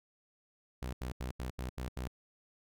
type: tone bursts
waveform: sawtooth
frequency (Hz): 63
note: B1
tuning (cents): +35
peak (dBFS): -33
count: 7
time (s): 0.82-2.076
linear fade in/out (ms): 5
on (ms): 110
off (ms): 81
effects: none